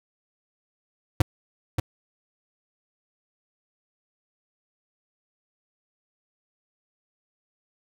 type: tone with echo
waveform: square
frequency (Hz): 104.2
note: G#2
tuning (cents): +6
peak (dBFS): -15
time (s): 1.2-1.22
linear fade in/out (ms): 5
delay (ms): 580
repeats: 1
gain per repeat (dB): -6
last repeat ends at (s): 1.8
effects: none